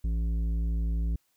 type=tone with tanh clipping; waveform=sine; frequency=56.1 Hz; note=A1; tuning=34 cents sharp; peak=-27 dBFS; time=0.04-1.16 s; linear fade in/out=5 ms; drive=10 dB; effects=white hiss -72 dBFS RMS until 1.36 s